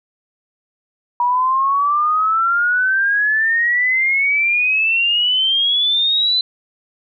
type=exponential sweep; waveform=sine; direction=up; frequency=960 to 4051 Hz; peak=-13 dBFS; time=1.2-6.41 s; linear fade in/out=2 ms; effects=none